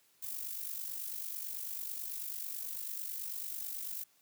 violet noise with amplitude modulation, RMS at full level -38 dBFS, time 0.22-4.04 s, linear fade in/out 10 ms, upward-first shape sine, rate 49.1 Hz, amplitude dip 60%, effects white hiss -69 dBFS RMS until 4.21 s + high-pass 100 Hz 12 dB/octave

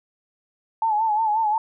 sine tone with vibrato, 869 Hz, A5, 22 cents flat, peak -18 dBFS, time 0.82-1.58 s, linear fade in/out 2 ms, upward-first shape sine, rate 5.6 Hz, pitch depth 72 cents each way, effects none

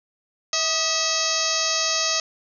harmonic tone with a mistuned harmonic, 648 Hz, E5, 30 cents flat, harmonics 1 / 2 / 3 / 4 / 5 / 6 / 7 / 8 / 9 / 10, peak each -31 / -30 / -32 / -31 / -33 / -30 / -28 / -27 / -31 / -27 dBFS, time 0.53-2.2 s, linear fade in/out 2 ms, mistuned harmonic 2, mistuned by -68 cents, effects none

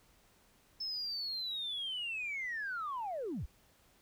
sine linear sweep, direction down, 5274 to 34.65 Hz, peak -35 dBFS, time 0.8-3.46 s, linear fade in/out 10 ms, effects tanh soft clip ceiling -32 dBFS + pink hiss -67 dBFS RMS until 4.01 s

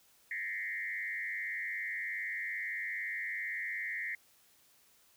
sine tone with frequency modulation, 1975.5 Hz, B6, in tune, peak -35 dBFS, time 0.31-4.15 s, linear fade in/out 2 ms, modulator 97.5 Hz, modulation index 2, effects white hiss -66 dBFS RMS until 5.16 s

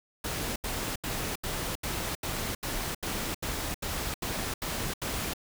pink noise bursts, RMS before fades -33 dBFS, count 13, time 0.24-5.336 s, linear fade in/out 5 ms, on 320 ms, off 78 ms, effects none

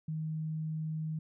sine tone, 157.1 Hz, D#3, 17 cents sharp, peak -33 dBFS, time 0.08-1.19 s, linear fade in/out 5 ms, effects none

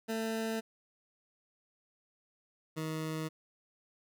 20% pulse tone pair in turn, 223.3 / 157.9 Hz, A3 / D#3, +26 / +26 cents, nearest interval tritone, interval 600 cents, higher first, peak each -28 / -30 dBFS, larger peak first, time 0.08-0.61 / 2.76-3.29 s, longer neither, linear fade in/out 20 ms, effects none

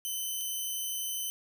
5% pulse tone pair in turn, 3044 / 3044 Hz, F#7 / F#7, +48 / +48 cents, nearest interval unison, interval 0 cents, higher neither, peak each -24 dBFS, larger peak neither, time 0.05-0.41 / 0.41-1.3 s, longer second, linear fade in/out 0 ms, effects none

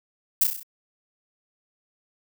violet noise with echo, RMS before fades -18 dBFS, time 0.41-0.44 s, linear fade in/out 5 ms, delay 32 ms, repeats 6, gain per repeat -4 dB, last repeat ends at 0.632 s, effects none

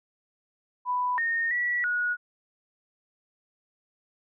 sine tone with pitch steps, 992 / 1841 / 1942 / 1455 Hz, B5 / A#6 / B6 / F#6, +7 / -22 / -30 / -29 cents, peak -24 dBFS, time 0.85-2.17 s, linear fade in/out 50 ms, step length 330 ms, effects none

